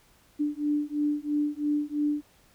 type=beating tone pair; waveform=sine; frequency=293.7 / 296.7 Hz; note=D4 / D4; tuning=0 / +18 cents; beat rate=3 Hz; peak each=-28 dBFS; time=0.39-2.22 s; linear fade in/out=20 ms; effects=pink hiss -61 dBFS RMS until 2.54 s